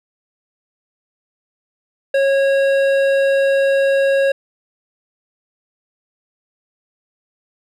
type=tone with hard clipping; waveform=sine; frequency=548 Hz; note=C#5; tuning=20 cents flat; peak=-14 dBFS; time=2.14-4.32 s; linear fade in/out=5 ms; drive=11 dB; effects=none